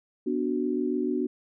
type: chord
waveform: sine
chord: B minor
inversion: none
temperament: equal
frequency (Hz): 246.9 / 293.7 / 370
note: B3 / D4 / F#4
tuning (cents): 0 / 0 / 0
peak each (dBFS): -29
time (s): 0.26-1.27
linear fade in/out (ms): 10
effects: none